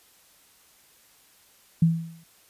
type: tone with exponential decay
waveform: sine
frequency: 164.81 Hz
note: E3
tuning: in tune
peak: -13 dBFS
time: 1.82-2.24 s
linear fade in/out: 5 ms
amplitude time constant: 91 ms
effects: white hiss -58 dBFS RMS until 2.49 s + resampled to 32000 Hz